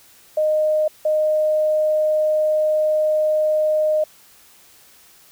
sine tone pair in turn, 616 / 616 Hz, D#5 / D#5, -17 / -17 cents, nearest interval unison, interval 0 cents, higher neither, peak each -15 dBFS, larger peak neither, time 0.37-0.88 / 1.05-4.04 s, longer second, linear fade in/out 5 ms, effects white hiss -50 dBFS RMS until 5.31 s

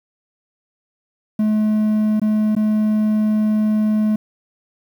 triangle tone with dropouts, 214.2 Hz, A3, 46 cents flat, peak -12 dBFS, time 1.39-4.16 s, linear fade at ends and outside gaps 5 ms, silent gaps 2.198-2.216 / 2.552-2.564 s, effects 8-bit

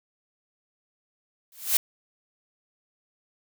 blue noise with exponential growth, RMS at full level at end -17 dBFS, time 1.52-1.77 s, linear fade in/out 2 ms, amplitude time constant 54 ms, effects none

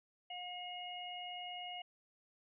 harmonic tone, 718 Hz, F5, 48 cents sharp, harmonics 1 / 3 / 4, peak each -46 / -52 / -46 dBFS, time 0.3-1.82 s, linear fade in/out 5 ms, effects none

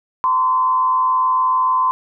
sine tone with frequency modulation, 1029 Hz, C6, 29 cents flat, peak -13 dBFS, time 0.24-1.91 s, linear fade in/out 0 ms, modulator 107 Hz, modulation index 0.53, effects none

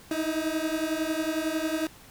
30% pulse beating tone pair, 311.1 / 322.1 Hz, D#4 / E4, 0 / -40 cents, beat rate 11 Hz, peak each -27 / -27 dBFS, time 0.11-1.87 s, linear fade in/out 2 ms, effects pink hiss -51 dBFS RMS until 2.1 s

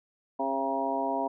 harmonic tone with a mistuned harmonic, 135.6 Hz, C#3, 38 cents flat, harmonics 2 / 3 / 4 / 5 / 6 / 7, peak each -34 / -37 / -37 / -31 / -36 / -32 dBFS, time 0.39-1.28 s, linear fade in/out 10 ms, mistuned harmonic 6, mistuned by -37 cents, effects none

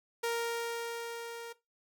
sawtooth tone with level ramp, 466.2 Hz, A#4, in tune, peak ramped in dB -26 to -38 dBFS, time 0.23-1.53 s, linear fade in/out 10 ms, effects noise-tail reverb RT60 0.2 s tail -17 dB re dry

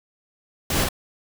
pink noise with echo, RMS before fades -23 dBFS, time 0.7-0.84 s, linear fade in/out 2 ms, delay 48 ms, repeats 1, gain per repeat -2 dB, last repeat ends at 0.888 s, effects none

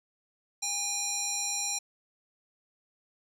square tone with band-pass filter, 812 Hz, G#5, 39 cents flat, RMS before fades -32 dBFS, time 0.62-1.79 s, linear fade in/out 10 ms, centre 6500 Hz, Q 3.3, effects none

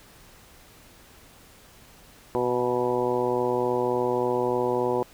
harmonic tone with a mistuned harmonic, 123.47 Hz, B2, in tune, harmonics 1 / 2 / 3 / 4 / 5 / 6 / 7 / 8, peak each -37 / -33 / -26 / -27 / -34 / -35 / -32 / -32 dBFS, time 2.35-5.03 s, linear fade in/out 0 ms, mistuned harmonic 8, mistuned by -17 cents, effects pink hiss -52 dBFS RMS until 5.13 s

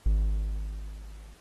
triangle tone with level ramp, 51.91 Hz, G#1, in tune, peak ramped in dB -17 to -43 dBFS, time 0.06-1.34 s, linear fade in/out 0 ms, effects pink hiss -58 dBFS RMS until 1.4 s + AAC 32 kbps

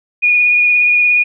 sine tone with vibrato, 2450 Hz, D#7, 27 cents flat, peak -8 dBFS, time 0.22-1.24 s, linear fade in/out 20 ms, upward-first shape triangle, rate 17 Hz, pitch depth 17 cents each way, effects none

